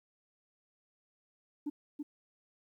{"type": "tone with echo", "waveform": "sine", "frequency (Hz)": 293.7, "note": "D4", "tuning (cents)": 0, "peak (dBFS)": -31, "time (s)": [1.66, 1.7], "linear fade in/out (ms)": 10, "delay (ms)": 330, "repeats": 1, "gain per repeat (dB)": -4, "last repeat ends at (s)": 2.03, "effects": ["tanh soft clip ceiling -31 dBFS", "12-bit"]}